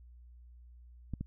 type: clicks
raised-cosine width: 5 ms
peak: -24 dBFS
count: 2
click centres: 1.137 / 1.21 s
effects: added 60 Hz sine -52 dBFS peak until 1.26 s